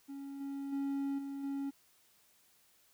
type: tone with level steps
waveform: triangle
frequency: 277.2 Hz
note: C#4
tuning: in tune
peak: -40 / -36 / -31 / -37 / -33 dBFS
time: 0.08-1.71 s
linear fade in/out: 20 ms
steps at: 0.4 / 0.72 / 1.18 / 1.43 s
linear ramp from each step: 10 ms
effects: white hiss -68 dBFS RMS until 2.93 s